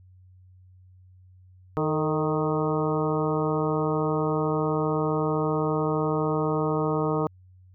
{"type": "harmonic tone with a mistuned harmonic", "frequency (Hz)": 155.56, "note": "D#3", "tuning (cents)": 0, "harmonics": [1, 2, 3, 4, 5, 6, 7, 8], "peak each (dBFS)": [-28, -29, -27, -33, -35, -35, -35, -34], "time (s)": [1.77, 7.27], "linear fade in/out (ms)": 0, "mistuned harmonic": 3, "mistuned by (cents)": -45, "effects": ["added 92 Hz sine -50 dBFS peak until 7.74 s"]}